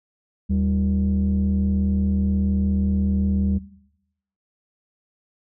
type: tone pair together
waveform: sine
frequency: 77.78 / 196.56 Hz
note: D#2 / G3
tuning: 0 / +5 cents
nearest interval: octave + major third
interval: 1605 cents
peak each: -19 dBFS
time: 0.49-3.59 s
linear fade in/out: 20 ms
effects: noise-tail reverb RT60 0.8 s tail -18 dB re dry + tanh soft clip ceiling -14 dBFS